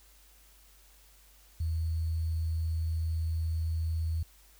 sine tone with sample-and-hold, 81.2 Hz, E2, 26 cents flat, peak -28 dBFS, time 1.6-4.23 s, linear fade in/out 5 ms, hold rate 4410 Hz, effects added 50 Hz sine -59 dBFS peak until 4.59 s + white hiss -61 dBFS RMS until 4.59 s

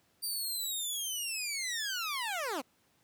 15% pulse linear sweep, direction down, 4723 to 231.2 Hz, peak -27 dBFS, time 0.22-2.62 s, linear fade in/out 20 ms, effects pink hiss -70 dBFS RMS until 3.03 s + high-pass 100 Hz 12 dB/octave

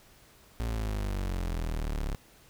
35% pulse exponential sweep, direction down, 58.27 to 34.3 Hz, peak -28 dBFS, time 0.6-2.15 s, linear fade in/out 0 ms, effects pink hiss -58 dBFS RMS until 2.49 s

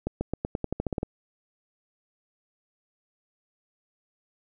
accelerating click train, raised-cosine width 2 ms, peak -14 dBFS, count 12, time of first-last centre 0.07-1.031 s, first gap 140 ms, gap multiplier 0.9, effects none

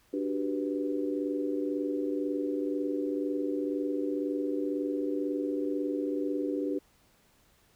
sine chord, G major seventh, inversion second, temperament equal, 293.7 / 370 / 392 / 493.9 Hz, D4 / F#4 / G4 / B4, 0 / 0 / 0 / 0 cents, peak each -31 / -37 / -35 / -36 dBFS, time 0.13-6.79 s, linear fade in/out 10 ms, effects pink hiss -65 dBFS RMS until 7.75 s

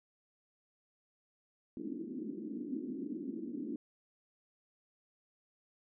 pink band-pass noise, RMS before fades -41 dBFS, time 1.77-3.76 s, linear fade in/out 2 ms, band 220 to 340 Hz, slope 48 dB/octave, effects none

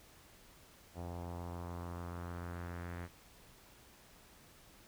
sawtooth tone with low-pass filter sweep, 86.9 Hz, F2, 8 cents flat, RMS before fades -44 dBFS, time 0.94-3.09 s, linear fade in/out 50 ms, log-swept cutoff 760 to 1900 Hz, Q 2.3, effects pink hiss -61 dBFS RMS until 4.87 s

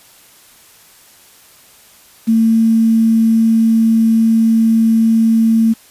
sine tone with quantisation, 225.3 Hz, A3, 41 cents sharp, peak -8 dBFS, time 2.27-5.74 s, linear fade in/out 20 ms, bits 6, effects white hiss -45 dBFS RMS until 5.9 s + resampled to 32000 Hz

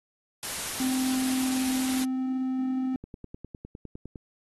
white noise, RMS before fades -33 dBFS, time 0.43-2.04 s, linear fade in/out 0 ms
triangle tone, 259.5 Hz, C4, 14 cents flat, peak -24 dBFS, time 0.8-2.96 s, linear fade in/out 0 ms
click train, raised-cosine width 3 ms, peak -27 dBFS, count 12, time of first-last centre 3.04-4.158 s, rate 9.84 Hz
effects AAC 32 kbps

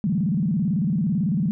sine tone with vibrato, 180.8 Hz, F#3, 40 cents flat, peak -19 dBFS, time 0.04-1.51 s, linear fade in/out 0 ms, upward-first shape square, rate 18 Hz, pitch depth 250 cents each way, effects none

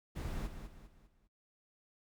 brown noise with echo, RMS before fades -39 dBFS, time 0.15-0.48 s, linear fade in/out 20 ms, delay 200 ms, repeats 4, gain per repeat -8 dB, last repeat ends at 1.28 s, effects noise-tail reverb RT60 0.1 s tail -23 dB re dry

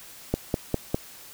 click train, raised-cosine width 2 ms, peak -9 dBFS, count 4, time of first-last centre 0.34-0.945 s, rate 4.96 Hz, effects white hiss -46 dBFS RMS until 1.33 s

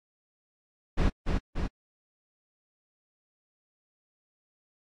brown noise with echo, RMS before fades -23 dBFS, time 0.97-1.1 s, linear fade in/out 20 ms, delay 290 ms, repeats 2, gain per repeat -3 dB, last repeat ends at 1.68 s, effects low-pass 5000 Hz 12 dB/octave + AAC 48 kbps

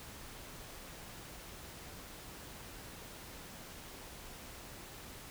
silence, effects pink hiss -50 dBFS RMS until 5.3 s

